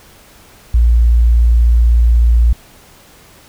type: tone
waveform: sine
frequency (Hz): 58.2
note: A#1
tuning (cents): -2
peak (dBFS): -6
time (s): 0.74-2.53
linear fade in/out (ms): 5
effects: pink hiss -43 dBFS RMS until 3.48 s